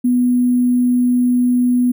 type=tone with sample-and-hold; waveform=sine; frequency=247.1 Hz; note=B3; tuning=1 cent sharp; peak=-11 dBFS; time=0.04-1.92 s; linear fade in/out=10 ms; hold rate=11025 Hz; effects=none